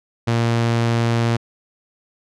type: tone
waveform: sawtooth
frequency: 116.5 Hz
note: A#2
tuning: 1 cent flat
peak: -12 dBFS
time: 0.27-1.37 s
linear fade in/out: 10 ms
effects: low-pass 6000 Hz 12 dB/octave